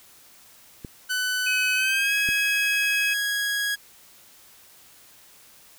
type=clicks; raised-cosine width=3 ms; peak=-22 dBFS; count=2; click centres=0.848 / 2.289 s
type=tone with pitch glide; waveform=sawtooth; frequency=1500 to 1654.8 Hz; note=F#6 to G#6; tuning=+23 to -7 cents; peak=-20 dBFS; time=1.09-3.76 s; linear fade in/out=20 ms; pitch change=+170 cents; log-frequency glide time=1.74-2.14 s
type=tone; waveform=sine; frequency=2544 Hz; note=D#7; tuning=38 cents sharp; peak=-23 dBFS; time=1.46-3.14 s; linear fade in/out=10 ms
effects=white hiss -52 dBFS RMS until 5.78 s